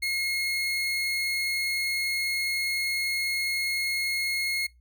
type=tone; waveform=30% pulse; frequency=2157 Hz; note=C#7; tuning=48 cents flat; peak=-23 dBFS; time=0.02-4.67 s; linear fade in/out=10 ms; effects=noise-tail reverb RT60 0.2 s tail -23 dB re dry + added 60 Hz sine -55 dBFS peak until 4.8 s